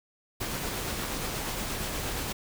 pink noise with tremolo, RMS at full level -32 dBFS, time 0.4-2.33 s, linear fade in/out 10 ms, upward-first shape triangle, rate 8.5 Hz, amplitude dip 25%, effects none

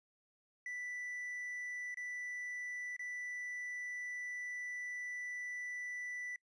triangle tone with dropouts, 1975.5 Hz, B6, in tune, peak -39 dBFS, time 0.66-6.36 s, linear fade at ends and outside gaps 2 ms, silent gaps 1.944-1.971 / 2.965-2.993 s, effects noise-tail reverb RT60 0.1 s tail -25 dB re dry + resampled to 22050 Hz

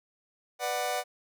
sawtooth chord, B minor, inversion none, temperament just, 493.9 / 592.7 / 740.8 Hz, B4 / D5 / F#5, 0 / +16 / +2 cents, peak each -32 / -30 / -27 dBFS, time 0.59-1.04 s, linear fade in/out 50 ms, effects none

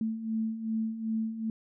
sine beating tone pair, 220 / 222.6 Hz, A3 / A3, 0 / +20 cents, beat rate 2.6 Hz, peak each -36 / -30 dBFS, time 0.01-1.5 s, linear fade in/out 2 ms, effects none

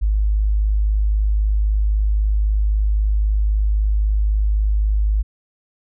sine tone, 51.9 Hz, G#1, in tune, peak -14 dBFS, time 0.01-5.23 s, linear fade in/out 20 ms, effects none

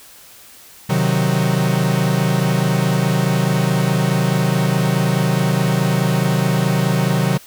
45% pulse chord, C diminished, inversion none, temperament equal, 130.81 / 155.56 / 185 Hz, C3 / Eb3 / Gb3, 0 / 0 / 0 cents, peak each -19 dBFS, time 0.89-7.38 s, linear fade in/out 10 ms, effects white hiss -43 dBFS RMS until 7.46 s

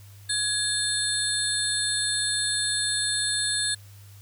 sine tone cluster, 1679 / 3604 / 4254 / 7960 / 9720 Hz, G#6 / A7 / C8 / B8 / D#9, +18 / +41 / +28 / +13 / -42 cents, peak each -30 dBFS, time 0.29-3.75 s, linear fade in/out 10 ms, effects added 100 Hz sine -45 dBFS peak until 4.21 s + white hiss -55 dBFS RMS until 4.21 s

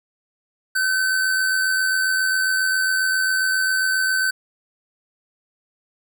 square tone with amplitude modulation, 1529 Hz, G6, 44 cents flat, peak -17 dBFS, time 0.75-4.31 s, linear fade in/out 10 ms, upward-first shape sine, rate 87.4 Hz, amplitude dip 35%, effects none

